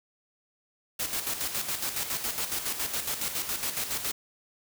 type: noise with tremolo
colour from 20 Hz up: white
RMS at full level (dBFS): -30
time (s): 0.99-4.12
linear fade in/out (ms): 10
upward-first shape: square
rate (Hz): 7.2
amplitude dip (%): 55
effects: none